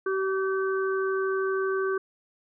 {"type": "harmonic tone", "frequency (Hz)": 383.9, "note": "G4", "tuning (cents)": -36, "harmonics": [1, 3, 4], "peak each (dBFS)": [-25, -33, -33], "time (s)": [0.06, 1.98], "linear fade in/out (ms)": 5, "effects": []}